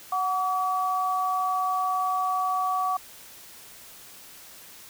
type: tone pair together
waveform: sine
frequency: 740 / 1142.1 Hz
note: F#5 / D6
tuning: 0 / -49 cents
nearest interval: minor sixth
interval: 751 cents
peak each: -27 / -25 dBFS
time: 0.12-2.97 s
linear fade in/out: 5 ms
effects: white hiss -47 dBFS RMS until 4.89 s